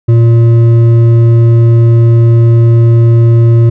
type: tone with hard clipping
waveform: sine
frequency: 116.2 Hz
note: A#2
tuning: 5 cents flat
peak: -4 dBFS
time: 0.08-3.7 s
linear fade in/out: 10 ms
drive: 7 dB
effects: none